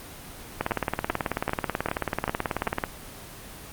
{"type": "two click trains", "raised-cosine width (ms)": 0.5, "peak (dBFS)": [-10, -9], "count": [6, 42], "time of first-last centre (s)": [[0.71, 2.671], [0.61, 2.838]], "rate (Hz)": [2.55, 18.4], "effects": ["pink hiss -42 dBFS RMS until 3.72 s", "Opus 24 kbps"]}